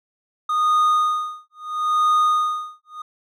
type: tone with tremolo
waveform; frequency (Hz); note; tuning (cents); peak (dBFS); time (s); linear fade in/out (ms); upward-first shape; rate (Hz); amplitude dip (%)
triangle; 1233; D#6; -16; -12; 0.49-3.02; 5; sine; 0.75; 100
effects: none